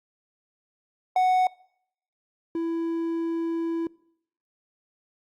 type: tone pair in turn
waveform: triangle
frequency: 740 / 331.8 Hz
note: F#5 / E4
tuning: 0 / +11 cents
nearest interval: octave + major second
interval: 1389 cents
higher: first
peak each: -16 / -23 dBFS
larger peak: first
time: 1.16-1.47 / 2.55-3.87 s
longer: second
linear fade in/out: 2 ms
effects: noise-tail reverb RT60 0.7 s tail -23 dB re dry + Opus 48 kbps